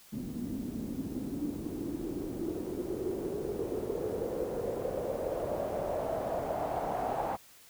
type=noise with low-pass filter sweep; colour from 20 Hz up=white; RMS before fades=-35 dBFS; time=0.12-7.37 s; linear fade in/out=20 ms; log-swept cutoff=230 to 780 Hz; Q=5; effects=white hiss -57 dBFS RMS until 7.69 s